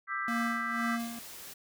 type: chord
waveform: sine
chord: E minor seventh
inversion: third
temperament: just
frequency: 1186.7 / 1318.5 / 1582.2 / 1977.8 Hz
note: D6 / E6 / G6 / B6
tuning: +18 / 0 / +16 / +2 cents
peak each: -37 dBFS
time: 0.07-0.99 s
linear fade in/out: 50 ms
type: tone with tremolo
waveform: square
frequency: 233.2 Hz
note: A#3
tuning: 1 cent sharp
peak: -31 dBFS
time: 0.28-1.19 s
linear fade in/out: 2 ms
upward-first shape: sine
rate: 2 Hz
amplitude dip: 70%
type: noise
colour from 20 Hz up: white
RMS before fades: -46 dBFS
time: 0.99-1.54 s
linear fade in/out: 10 ms
effects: none